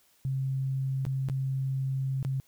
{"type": "tone with dropouts", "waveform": "sine", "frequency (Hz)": 133.7, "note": "C3", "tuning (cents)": 38, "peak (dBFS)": -27, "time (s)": [0.25, 2.4], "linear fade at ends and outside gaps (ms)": 0, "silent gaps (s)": [[1.052, 1.065], [1.287, 1.298], [2.228, 2.249]], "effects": ["white hiss -65 dBFS RMS until 2.47 s"]}